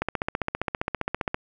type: click train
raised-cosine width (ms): 0.5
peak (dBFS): -10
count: 21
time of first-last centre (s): 0.02-1.345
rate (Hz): 15.1
effects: none